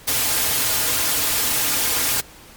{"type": "noise with comb filter", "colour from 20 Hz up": "white", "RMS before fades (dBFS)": -20, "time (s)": [0.07, 2.21], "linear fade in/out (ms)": 10, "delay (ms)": 5.3, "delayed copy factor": -0.55, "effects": ["pink hiss -44 dBFS RMS until 2.56 s", "MP3 96 kbps"]}